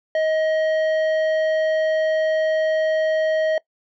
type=tone with tanh clipping; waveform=sine; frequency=630 Hz; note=D#5; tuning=21 cents sharp; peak=-19 dBFS; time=0.15-3.58 s; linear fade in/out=2 ms; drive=10 dB; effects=noise-tail reverb RT60 0.1 s tail -21 dB re dry